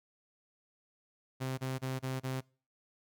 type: tone bursts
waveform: sawtooth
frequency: 130.9 Hz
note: C3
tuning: 1 cent sharp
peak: -30 dBFS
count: 5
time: 1.4-2.412 s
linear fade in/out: 20 ms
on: 180 ms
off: 28 ms
effects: noise-tail reverb RT60 0.4 s tail -25 dB re dry